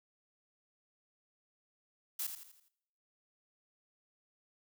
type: noise with echo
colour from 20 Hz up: blue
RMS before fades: -37 dBFS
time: 2.19-2.27 s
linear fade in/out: 5 ms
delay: 83 ms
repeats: 5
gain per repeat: -7 dB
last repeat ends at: 2.685 s
effects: noise-tail reverb RT60 0.8 s tail -22 dB re dry